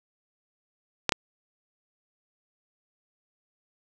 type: clicks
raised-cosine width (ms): 0.2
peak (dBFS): -4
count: 2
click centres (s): 1.093 / 1.122
effects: none